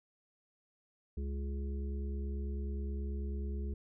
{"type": "harmonic tone", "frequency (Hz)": 69.3, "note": "C#2", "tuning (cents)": 0, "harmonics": [1, 3, 5, 6], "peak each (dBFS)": [-35, -45, -50, -50], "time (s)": [1.17, 3.74], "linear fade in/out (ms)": 5, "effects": []}